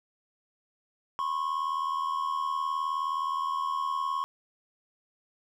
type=tone pair together; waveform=triangle; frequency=1009 / 1088.3 Hz; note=B5 / C#6; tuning=+37 / -32 cents; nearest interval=minor second; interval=131 cents; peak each=-32 / -27 dBFS; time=1.19-4.24 s; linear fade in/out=0 ms; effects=none